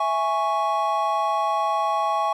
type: chord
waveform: triangle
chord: C# minor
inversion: first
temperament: equal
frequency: 659.3 / 830.6 / 1108.7 Hz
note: E5 / G#5 / C#6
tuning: 0 / 0 / 0 cents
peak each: -25 / -22 / -22 dBFS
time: 0-2.33 s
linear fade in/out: 5 ms
effects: none